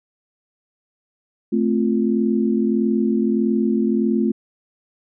sine chord, F major, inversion first, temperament equal, 220 / 261.6 / 349.2 Hz, A3 / C4 / F4, 0 / 0 / 0 cents, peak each -18 / -22 / -22 dBFS, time 1.52-4.32 s, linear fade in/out 10 ms, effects none

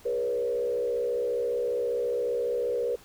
sine tone with frequency modulation, 481.6 Hz, B4, 44 cents flat, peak -25 dBFS, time 0.05-2.96 s, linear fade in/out 10 ms, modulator 65.3 Hz, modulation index 0.89, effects pink hiss -54 dBFS RMS until 3.04 s

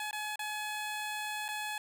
15% pulse tone with dropouts, 848 Hz, G#5, 36 cents sharp, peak -29 dBFS, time 0-1.78 s, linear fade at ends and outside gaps 2 ms, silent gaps 0.111-0.129 / 0.358-0.392 / 1.482-1.487 s, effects none

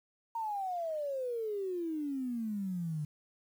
sine exponential sweep, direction down, 932.3 to 146.83 Hz, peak -33 dBFS, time 0.35-3.05 s, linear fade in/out 5 ms, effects 10-bit

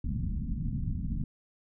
pink low-pass noise, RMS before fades -32 dBFS, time 0.04-1.24 s, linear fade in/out 2 ms, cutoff 240 Hz, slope 48 dB/octave, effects none

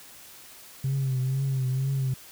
sine tone with vibrato, 132.7 Hz, C3, 25 cents sharp, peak -22 dBFS, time 0.84-2.14 s, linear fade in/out 5 ms, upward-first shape triangle, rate 2.1 Hz, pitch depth 65 cents each way, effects tanh soft clip ceiling -21 dBFS + white hiss -48 dBFS RMS until 2.31 s

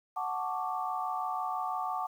sine chord, D major seventh, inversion first, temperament equal, 740 / 880 / 1108.7 / 1174.7 Hz, F#5 / A5 / C#6 / D6, 0 / 0 / 0 / 0 cents, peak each -35 / -37 / -40 / -36 dBFS, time 0.16-2.07 s, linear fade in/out 10 ms, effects 10-bit

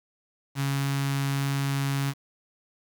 sawtooth tone with notch filter, 138.59 Hz, C#3, in tune, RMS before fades -27 dBFS, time 0.55-2.14 s, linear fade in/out 50 ms, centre 510 Hz, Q 0.7, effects 8-bit

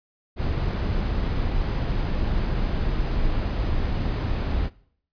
brown noise, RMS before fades -24 dBFS, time 0.36-4.7 s, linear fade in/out 50 ms, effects noise-tail reverb RT60 0.6 s tail -21 dB re dry + resampled to 11025 Hz

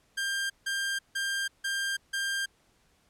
sawtooth tone bursts, 1594 Hz, G6, 28 cents sharp, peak -25 dBFS, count 5, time 0.17-2.46 s, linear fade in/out 10 ms, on 330 ms, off 160 ms, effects pink hiss -67 dBFS RMS until 3.09 s + low-pass 11000 Hz 12 dB/octave

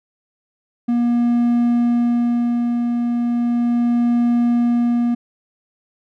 triangle tone with tremolo, 238.6 Hz, A#3, 41 cents sharp, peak -11 dBFS, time 0.88-5.15 s, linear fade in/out 10 ms, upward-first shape sine, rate 0.36 Hz, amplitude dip 35%, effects none

